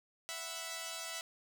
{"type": "chord", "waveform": "5% pulse", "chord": "E suspended second", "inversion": "none", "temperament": "equal", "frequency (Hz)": [659.3, 740, 987.8], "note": ["E5", "F#5", "B5"], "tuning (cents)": [0, 0, 0], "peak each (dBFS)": [-31, -36, -37], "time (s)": [0.29, 1.21], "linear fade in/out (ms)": 0, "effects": []}